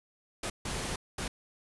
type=noise bursts at uneven times; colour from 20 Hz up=pink; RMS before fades=-35 dBFS; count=3; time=0.43-0.5 / 0.65-0.96 / 1.18-1.28 s; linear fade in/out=5 ms; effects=resampled to 24000 Hz